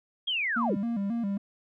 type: linear sweep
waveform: sine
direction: down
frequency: 3318 to 116.2 Hz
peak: -26 dBFS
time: 0.27-0.77 s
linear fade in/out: 10 ms
type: tone with vibrato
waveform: triangle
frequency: 215.6 Hz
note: A3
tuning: 35 cents flat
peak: -25 dBFS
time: 0.56-1.38 s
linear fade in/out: 10 ms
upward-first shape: square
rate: 3.7 Hz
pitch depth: 140 cents each way
effects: none